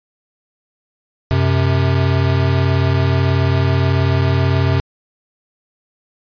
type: tone pair together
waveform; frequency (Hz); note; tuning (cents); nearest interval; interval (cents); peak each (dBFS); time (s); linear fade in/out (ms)
square; 92.42 / 130.8; F#2 / C3; -1 / 0; tritone; 601; -16; 1.31-4.8; 0
effects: resampled to 11025 Hz